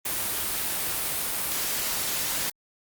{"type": "noise", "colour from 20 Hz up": "white", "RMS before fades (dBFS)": -28, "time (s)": [0.05, 2.5], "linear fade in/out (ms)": 5, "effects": ["Opus 32 kbps"]}